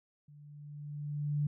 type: tone with level ramp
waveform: sine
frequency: 146.83 Hz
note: D3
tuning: in tune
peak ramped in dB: -53 to -27 dBFS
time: 0.28-1.47 s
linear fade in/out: 5 ms
effects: none